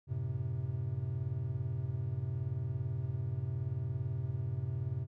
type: chord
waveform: triangle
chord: F# diminished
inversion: none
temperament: equal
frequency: 92.5 / 110 / 130.81 Hz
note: F#2 / A2 / C3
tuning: 0 / 0 / 0 cents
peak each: -38 / -37 / -34 dBFS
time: 0.07-5.07 s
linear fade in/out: 50 ms
effects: none